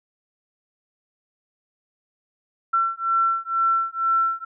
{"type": "beating tone pair", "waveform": "sine", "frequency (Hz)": [1349, 1351.1], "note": ["E6", "E6"], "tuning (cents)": [40, 42], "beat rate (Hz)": 2.1, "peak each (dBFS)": -22, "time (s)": [2.73, 4.45], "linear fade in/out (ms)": 10, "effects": []}